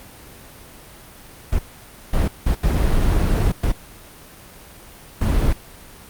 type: noise bursts at uneven times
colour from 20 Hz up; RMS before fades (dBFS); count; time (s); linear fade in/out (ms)
brown; -17; 6; 1.52-1.59 / 2.13-2.28 / 2.46-2.55 / 2.63-3.52 / 3.63-3.72 / 5.21-5.53; 5
effects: pink hiss -42 dBFS RMS until 6.09 s + Opus 32 kbps